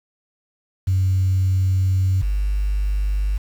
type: tone pair in turn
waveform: sine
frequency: 94.1 / 49.93 Hz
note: F#2 / G1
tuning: +30 / +33 cents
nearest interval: major seventh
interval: 1097 cents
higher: first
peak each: -14 / -17 dBFS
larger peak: first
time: 0.87-2.22 / 2.22-3.38 s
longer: first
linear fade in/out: 10 ms
effects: tanh soft clip ceiling -11 dBFS + 7-bit